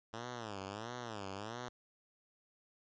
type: tone with vibrato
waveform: 5% pulse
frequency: 109 Hz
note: A2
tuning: 16 cents flat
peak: -31 dBFS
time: 0.13-1.69 s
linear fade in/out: 10 ms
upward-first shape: sine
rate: 1.5 Hz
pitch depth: 220 cents each way
effects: resampled to 16000 Hz